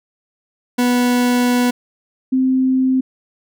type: tone pair in turn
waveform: 40% pulse / sine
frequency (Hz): 245.7 / 260.3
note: B3 / C4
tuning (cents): -9 / -9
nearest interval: minor second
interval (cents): 100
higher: second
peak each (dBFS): -12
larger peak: neither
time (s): 0.78-1.71 / 2.32-3.01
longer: first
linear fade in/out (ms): 10
effects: none